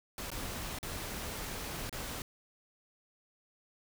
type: noise with dropouts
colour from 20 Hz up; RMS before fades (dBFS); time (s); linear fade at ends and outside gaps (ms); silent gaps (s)
pink; -40; 0.18-2.22; 1; 0.303-0.316 / 0.787-0.829 / 1.895-1.927
effects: none